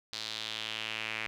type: tone with band-pass filter sweep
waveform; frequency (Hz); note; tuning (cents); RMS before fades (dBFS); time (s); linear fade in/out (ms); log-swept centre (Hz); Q
sawtooth; 110; A2; 0; -38; 0.13-1.27; 0; 4300 to 2300; 3.2
effects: none